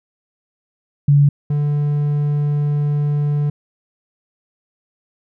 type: tone pair in turn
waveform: sine / triangle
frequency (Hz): 143.1 / 146.44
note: D3 / D3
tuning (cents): -45 / -5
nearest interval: unison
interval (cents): 40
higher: second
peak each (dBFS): -8 / -13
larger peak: first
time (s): 1.08-1.29 / 1.5-3.5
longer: second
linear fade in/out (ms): 5
effects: none